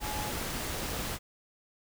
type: tone in noise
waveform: sine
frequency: 845 Hz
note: G#5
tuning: 30 cents sharp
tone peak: -38 dBFS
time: 0-0.33 s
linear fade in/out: 50 ms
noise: pink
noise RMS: -35 dBFS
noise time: 0-1.19 s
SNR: -6 dB
effects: none